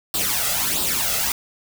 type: noise with flanger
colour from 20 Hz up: white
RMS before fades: -22 dBFS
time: 0.14-1.32 s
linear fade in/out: 2 ms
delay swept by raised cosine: 0.23 to 1.53 ms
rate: 1.5 Hz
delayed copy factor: +0.7
effects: none